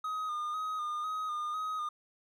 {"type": "tone with vibrato", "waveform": "triangle", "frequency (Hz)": 1238, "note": "D#6", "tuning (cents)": -9, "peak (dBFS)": -31, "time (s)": [0.04, 1.89], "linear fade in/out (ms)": 5, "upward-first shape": "square", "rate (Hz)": 2, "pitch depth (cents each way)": 32, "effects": []}